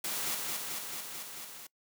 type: noise with echo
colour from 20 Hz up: white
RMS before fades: -35 dBFS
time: 0.04-0.35 s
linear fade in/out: 5 ms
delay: 220 ms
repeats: 6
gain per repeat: -2 dB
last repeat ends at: 1.67 s
effects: noise-tail reverb RT60 0.1 s tail -23 dB re dry + high-pass 150 Hz 12 dB/octave